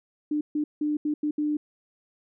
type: tone bursts at uneven times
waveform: sine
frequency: 299 Hz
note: D4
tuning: 31 cents sharp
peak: -23 dBFS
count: 6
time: 0.31-0.41 / 0.55-0.64 / 0.81-0.97 / 1.05-1.14 / 1.23-1.31 / 1.38-1.57 s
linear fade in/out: 5 ms
effects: none